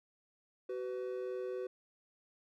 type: tone pair together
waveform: triangle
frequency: 377.2 / 501 Hz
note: F#4 / B4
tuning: +33 / +25 cents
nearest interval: perfect fourth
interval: 492 cents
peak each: -37 / -39 dBFS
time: 0.69-1.67 s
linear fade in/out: 5 ms
effects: none